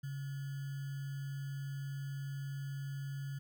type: tone with sample-and-hold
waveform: sine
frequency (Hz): 138.3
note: C#3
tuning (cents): -4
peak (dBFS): -38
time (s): 0.03-3.39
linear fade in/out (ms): 10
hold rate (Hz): 1575
effects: none